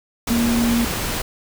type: tone in noise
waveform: sine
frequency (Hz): 234.9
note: A#3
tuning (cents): +13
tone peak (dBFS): -16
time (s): 0.3-0.85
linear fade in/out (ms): 5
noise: pink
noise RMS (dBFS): -24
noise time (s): 0.27-1.22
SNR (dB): +5
effects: none